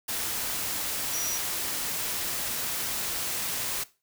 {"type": "tone in noise", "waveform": "sine", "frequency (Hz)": 5820, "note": "F#8", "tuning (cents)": -29, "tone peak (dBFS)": -30, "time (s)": [1.13, 1.38], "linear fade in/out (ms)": 10, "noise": "white", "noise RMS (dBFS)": -31, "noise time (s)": [0.08, 3.84], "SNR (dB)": -2, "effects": ["noise-tail reverb RT60 0.3 s tail -18 dB re dry"]}